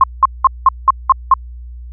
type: tone bursts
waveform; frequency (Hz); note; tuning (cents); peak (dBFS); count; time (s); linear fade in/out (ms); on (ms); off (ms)
sine; 1064; C6; +29; -3; 7; 0.01-1.339; 2; 27; 190
effects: added 60 Hz sine -28 dBFS peak until 1.92 s